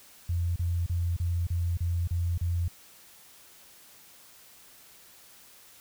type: tone bursts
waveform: sine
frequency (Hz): 86.3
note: F2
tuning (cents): -20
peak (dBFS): -25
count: 8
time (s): 0.29-2.681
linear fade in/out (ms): 5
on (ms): 270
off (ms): 33
effects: white hiss -54 dBFS RMS until 5.8 s